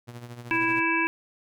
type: tone with tremolo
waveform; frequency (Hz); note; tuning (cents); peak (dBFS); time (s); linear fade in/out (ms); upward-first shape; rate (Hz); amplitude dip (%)
sawtooth; 120.2; B2; -46; -32; 0.07-0.81; 20; triangle; 13; 70
type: harmonic tone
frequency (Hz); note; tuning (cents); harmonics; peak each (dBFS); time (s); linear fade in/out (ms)
329.6; E4; 0; 1 / 3 / 5 / 7 / 8; -28 / -28 / -28 / -28 / -28; 0.51-1.07; 0
effects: none